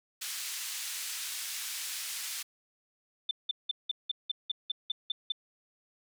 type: band-pass noise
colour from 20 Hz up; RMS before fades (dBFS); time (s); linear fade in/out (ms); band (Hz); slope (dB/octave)
white; -38; 0.21-2.43; 10; 1900 to 10000; 12
type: tone bursts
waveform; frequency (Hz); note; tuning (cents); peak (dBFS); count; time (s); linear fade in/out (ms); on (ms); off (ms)
sine; 3543; A7; +11; -27; 11; 3.29-5.321; 5; 21; 180
effects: none